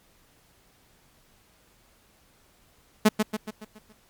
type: tone with echo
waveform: sawtooth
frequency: 214.7 Hz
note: A3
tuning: 42 cents flat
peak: -10 dBFS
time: 3.05-3.09 s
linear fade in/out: 10 ms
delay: 140 ms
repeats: 6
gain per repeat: -6 dB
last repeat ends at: 3.93 s
effects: pink hiss -61 dBFS RMS until 4.09 s + MP3 96 kbps